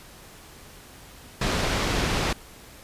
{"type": "low-pass noise", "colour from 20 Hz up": "pink", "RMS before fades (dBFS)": -25, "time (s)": [1.41, 2.33], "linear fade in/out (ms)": 5, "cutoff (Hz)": 5500, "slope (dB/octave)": 12, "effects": ["pink hiss -47 dBFS RMS until 2.83 s", "resampled to 32000 Hz"]}